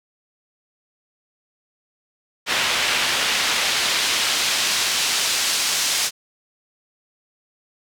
pink noise with band-pass filter sweep, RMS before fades -21 dBFS, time 2.46-6.11 s, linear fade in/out 50 ms, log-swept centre 2600 to 5700 Hz, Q 0.82, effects none

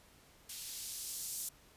violet noise with band-pass filter sweep, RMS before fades -43 dBFS, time 0.49-1.49 s, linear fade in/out 5 ms, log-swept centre 3300 to 7100 Hz, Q 0.96, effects pink hiss -63 dBFS RMS until 1.76 s + resampled to 32000 Hz

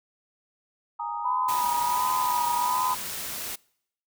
sine chord, Ab suspended second, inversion none, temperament equal, 830.6 / 932.3 / 1244.5 Hz, Ab5 / Bb5 / Eb6, 0 / 0 / 0 cents, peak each -35 / -31 / -35 dBFS, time 0.99-2.95 s, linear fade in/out 10 ms
sine tone with vibrato, 987.8 Hz, B5, in tune, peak -24 dBFS, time 1.24-2.95 s, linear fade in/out 20 ms, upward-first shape sine, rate 1.4 Hz, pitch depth 45 cents each way
white noise, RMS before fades -34 dBFS, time 1.48-3.56 s, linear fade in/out 10 ms
effects noise-tail reverb RT60 0.7 s tail -25 dB re dry

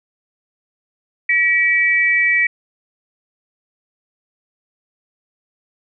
sine tone pair together, 1931.1 / 2300 Hz, B6 / D7, -39 / -37 cents, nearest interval minor third, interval 302 cents, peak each -15 dBFS, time 1.29-2.47 s, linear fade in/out 5 ms, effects none

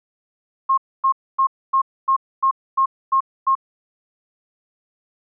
sine tone bursts, 1073 Hz, C6, 43 cents sharp, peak -13 dBFS, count 9, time 0.69-3.553 s, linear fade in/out 10 ms, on 87 ms, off 260 ms, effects none

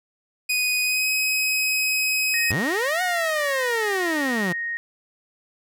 sawtooth tone with pitch glide, 2489 to 2535 Hz, D#7 to D#7, 0 to +32 cents, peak -17 dBFS, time 0.49-2.52 s, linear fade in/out 10 ms, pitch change +32 cents, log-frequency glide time 0.82-1.08 s
sine tone, 1864.7 Hz, A#6, in tune, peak -25 dBFS, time 2.34-4.77 s, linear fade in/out 0 ms
sawtooth linear two-way sweep, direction up then down, 70.8 to 740 to 165.7 Hz, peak -19 dBFS, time 2.5-4.53 s, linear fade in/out 10 ms, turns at 3.02 s
effects none

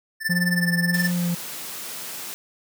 square tone with tremolo, 1770 Hz, A6, 10 cents sharp, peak -19 dBFS, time 0.2-1.11 s, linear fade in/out 50 ms, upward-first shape triangle, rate 19 Hz, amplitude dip 95%
triangle tone with vibrato, 174.61 Hz, F3, in tune, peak -19 dBFS, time 0.29-1.35 s, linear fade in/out 10 ms, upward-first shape sine, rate 1.6 Hz, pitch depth 23 cents each way
white high-pass noise, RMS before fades -34 dBFS, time 0.94-2.34 s, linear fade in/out 0 ms, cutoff 120 Hz, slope 96 dB/octave
effects none

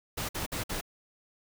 pink noise bursts, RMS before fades -34 dBFS, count 4, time 0.17-0.812 s, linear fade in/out 10 ms, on 120 ms, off 54 ms, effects none

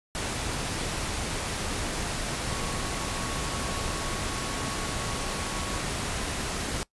sine tone in noise, 1108.7 Hz, C#6, in tune, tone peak -40 dBFS, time 2.5-5.81 s, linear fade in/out 0 ms, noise pink, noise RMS -31 dBFS, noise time 0.15-6.83 s, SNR -12 dB, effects noise-tail reverb RT60 0.1 s tail -21 dB re dry + resampled to 24000 Hz

